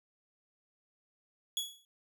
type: tone with exponential decay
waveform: sawtooth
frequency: 3367 Hz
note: G#7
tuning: 23 cents sharp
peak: -26 dBFS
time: 1.57-1.85 s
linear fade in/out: 1 ms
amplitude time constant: 59 ms
effects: none